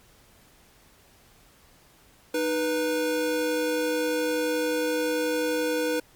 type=tone pair together; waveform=square; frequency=308.4 / 490.2 Hz; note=D#4 / B4; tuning=-15 / -13 cents; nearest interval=minor sixth; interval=802 cents; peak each=-29 / -26 dBFS; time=2.34-6 s; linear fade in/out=5 ms; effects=pink hiss -57 dBFS RMS until 6.15 s + MP3 96 kbps